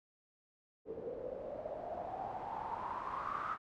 white noise with low-pass filter sweep, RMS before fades -42 dBFS, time 0.85-3.58 s, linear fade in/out 50 ms, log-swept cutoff 440 to 1300 Hz, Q 9.2, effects none

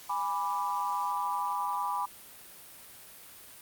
sine chord, G# diminished, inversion none, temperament equal with one note detuned, 820.6 / 987.8 / 1174.7 Hz, G#5 / B5 / D6, -21 / 0 / 0 cents, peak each -35 / -31 / -35 dBFS, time 0.09-2.06 s, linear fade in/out 10 ms, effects white hiss -50 dBFS RMS until 3.61 s + Opus 48 kbps

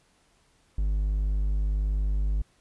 triangle tone, 50.7 Hz, G#1, 41 cents flat, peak -21 dBFS, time 0.78-2.42 s, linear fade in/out 5 ms, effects pink hiss -65 dBFS RMS until 2.6 s + resampled to 24000 Hz

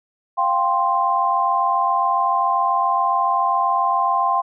sine chord, F suspended second, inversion none, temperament just, 698.5 / 785.8 / 1047.7 Hz, F5 / G5 / C6, 0 / +4 / +2 cents, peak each -23 / -21 / -18 dBFS, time 0.37-4.42 s, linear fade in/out 20 ms, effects none

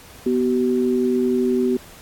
sine tone pair together, 247.2 / 380 Hz, B3 / F#4, +2 / +46 cents, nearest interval perfect fifth, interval 744 cents, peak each -19 dBFS, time 0.26-1.77 s, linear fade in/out 5 ms, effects pink hiss -44 dBFS RMS until 2.01 s + AAC 64 kbps

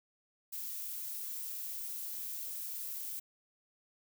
violet noise, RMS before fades -41 dBFS, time 0.52-3.2 s, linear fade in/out 10 ms, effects none

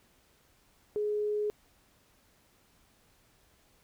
sine tone, 419.2 Hz, G#4, 16 cents sharp, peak -28 dBFS, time 0.96-1.5 s, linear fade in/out 0 ms, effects pink hiss -66 dBFS RMS until 3.83 s

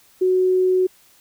sine tone, 370 Hz, F#4, in tune, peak -14 dBFS, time 0.21-0.87 s, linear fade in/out 10 ms, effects white hiss -54 dBFS RMS until 1.2 s

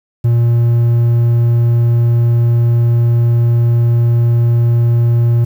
triangle tone, 118 Hz, A#2, 22 cents sharp, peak -6 dBFS, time 0.24-5.45 s, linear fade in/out 10 ms, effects 7-bit

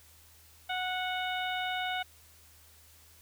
harmonic tone, 736 Hz, F#5, 9 cents flat, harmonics 1 / 2 / 3 / 4 / 5, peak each -34 / -37 / -39 / -40 / -41 dBFS, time 0.69-2.03 s, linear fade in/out 10 ms, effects added 79 Hz sine -61 dBFS peak until 3.21 s + white hiss -59 dBFS RMS until 3.21 s

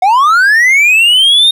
triangle linear sweep, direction up, 712 to 3715 Hz, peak -3 dBFS, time 0.02-1.51 s, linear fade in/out 5 ms, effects none

